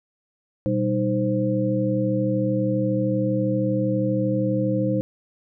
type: tone cluster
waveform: sine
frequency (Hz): 122.9 / 195.5 / 309.7 / 521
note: B2 / G3 / D#4 / C5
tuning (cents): -8 / -4 / -8 / -7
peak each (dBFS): -25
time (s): 0.66-5.01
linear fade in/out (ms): 0
effects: none